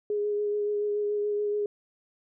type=tone with vibrato; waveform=sine; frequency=414.8 Hz; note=G#4; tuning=2 cents flat; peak=-25 dBFS; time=0.1-1.66 s; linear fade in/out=2 ms; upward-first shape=sine; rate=7 Hz; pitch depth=15 cents each way; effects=none